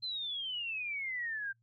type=exponential sweep; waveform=sine; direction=down; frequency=4148 to 1568 Hz; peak=-35 dBFS; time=0.02-1.53 s; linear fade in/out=20 ms; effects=noise-tail reverb RT60 0.1 s tail -22 dB re dry + added 116 Hz sine -70 dBFS peak until 1.62 s